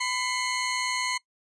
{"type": "tone pair together", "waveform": "20% pulse", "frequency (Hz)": [1008, 2136], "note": ["B5", "C7"], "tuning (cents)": [35, 35], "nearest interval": "octave + minor second", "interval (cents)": 1300, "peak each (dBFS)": -24, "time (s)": [0, 1.18], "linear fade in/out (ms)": 10, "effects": ["noise-tail reverb RT60 0.1 s tail -22 dB re dry", "resampled to 24000 Hz"]}